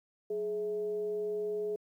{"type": "tone with frequency modulation", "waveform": "sine", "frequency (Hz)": 420, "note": "G#4", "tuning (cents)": 19, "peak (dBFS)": -31, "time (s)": [0.3, 1.76], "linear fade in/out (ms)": 5, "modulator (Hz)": 234, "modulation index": 0.33, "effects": ["high-pass 200 Hz 12 dB/octave", "11-bit"]}